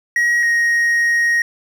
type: tone pair in turn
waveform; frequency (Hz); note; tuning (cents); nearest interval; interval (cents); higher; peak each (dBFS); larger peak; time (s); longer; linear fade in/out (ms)
triangle; 1900 / 1876; A#6 / A#6; +33 / +11; unison; 22; first; -11; neither; 0.16-0.43 / 0.43-1.42; second; 2
effects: none